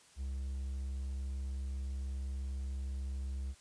triangle tone, 66.9 Hz, C2, 39 cents sharp, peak -34 dBFS, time 0.16-3.55 s, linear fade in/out 50 ms, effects white hiss -62 dBFS RMS until 3.6 s + resampled to 22050 Hz

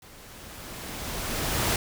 pink noise with level ramp, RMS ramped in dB -50 to -24 dBFS, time 0.02-1.76 s, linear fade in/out 2 ms, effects none

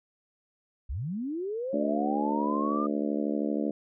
sine linear sweep, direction up, 49 to 1225 Hz, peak -30 dBFS, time 0.89-2.87 s, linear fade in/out 10 ms
harmonic tone, 72.8 Hz, D2, 15 cents flat, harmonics 3 / 4 / 5 / 6 / 7 / 8 / 9, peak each -31 / -30 / -36 / -39 / -37 / -38 / -42 dBFS, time 1.73-3.71 s, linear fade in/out 5 ms
effects none

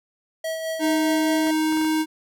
square tone with tremolo, 645 Hz, E5, 38 cents flat, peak -25 dBFS, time 0.44-1.51 s, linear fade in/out 5 ms, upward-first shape sine, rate 4.8 Hz, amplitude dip 40%
square tone with pitch glide, 311.1 to 313.4 Hz, D#4 to D#4, 0 to +13 cents, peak -20 dBFS, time 0.79-2.06 s, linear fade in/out 50 ms, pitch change +13 cents, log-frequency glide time 1.19-1.82 s
clicks, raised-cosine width 0.5 ms, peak -23 dBFS, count 5, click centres 1.472 / 1.725 / 1.772 / 1.814 / 1.848 s
effects none

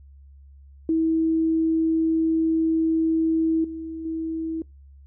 sine tone with level steps, 323.3 Hz, E4, 34 cents flat, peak -18 / -30 / -25 dBFS, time 0.89-4.62 s, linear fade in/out 2 ms, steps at 3.64 / 4.05 s, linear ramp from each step 5 ms, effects noise-tail reverb RT60 0.2 s tail -25 dB re dry + added 69 Hz sine -45 dBFS peak until 5.06 s

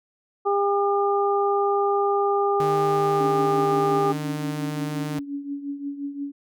harmonic tone, 402.1 Hz, G4, 44 cents sharp, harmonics 1 / 2 / 3, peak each -21 / -24 / -26 dBFS, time 0.45-4.13 s, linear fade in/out 20 ms
sawtooth tone, 151.9 Hz, D#3, 41 cents flat, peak -24 dBFS, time 2.6-5.19 s, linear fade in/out 0 ms
sine tone with tremolo, 282.8 Hz, C#4, 35 cents sharp, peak -25 dBFS, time 3.2-6.32 s, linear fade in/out 10 ms, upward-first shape triangle, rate 5.7 Hz, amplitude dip 75%
effects none

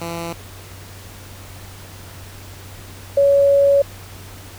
10% pulse / sine tone pair in turn, 168.6 / 560.4 Hz, E3 / C#5, +39 / +19 cents, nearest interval octave + major sixth, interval 2080 cents, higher second, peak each -17 / -10 dBFS, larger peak second, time 0.01-0.33 / 3.17-3.82 s, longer second, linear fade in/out 5 ms, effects added 95 Hz sine -38 dBFS peak until 4.58 s + pink hiss -40 dBFS RMS until 4.58 s

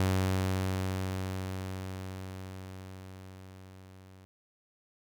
sawtooth tone with level ramp, 94.2 Hz, F#2, 32 cents sharp, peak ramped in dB -21 to -48 dBFS, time 0-4.25 s, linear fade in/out 0 ms, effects none

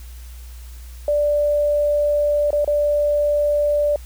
sine tone with dropouts, 587.3 Hz, D5, in tune, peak -15 dBFS, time 1.08-3.96 s, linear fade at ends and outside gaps 2 ms, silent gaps 2.506-2.529 / 2.646-2.676 s, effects added 60 Hz sine -34 dBFS peak until 4.05 s + white hiss -48 dBFS RMS until 4.05 s

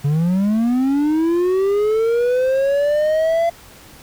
triangle linear sweep, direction up, 138.59 to 682 Hz, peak -12 dBFS, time 0.04-3.5 s, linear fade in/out 10 ms, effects pink hiss -43 dBFS RMS until 4.02 s

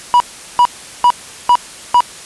triangle tone bursts, 973 Hz, B5, 26 cents flat, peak -3 dBFS, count 5, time 0.14-2.005 s, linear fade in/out 0 ms, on 61 ms, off 390 ms, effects white hiss -33 dBFS RMS until 2.25 s + resampled to 24000 Hz

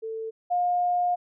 sine tone pair in turn, 445.3 / 711.6 Hz, A4 / F5, +21 / +32 cents, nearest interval minor sixth, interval 811 cents, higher second, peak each -30 / -21 dBFS, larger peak second, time 0.02-0.31 / 0.5-1.16 s, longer second, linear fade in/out 20 ms, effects none

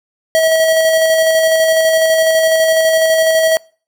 square tone with tremolo, 644 Hz, E5, 41 cents flat, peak -9 dBFS, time 0.35-3.57 s, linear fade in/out 0 ms, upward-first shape square, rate 12 Hz, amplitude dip 25%, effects noise-tail reverb RT60 0.4 s tail -25 dB re dry

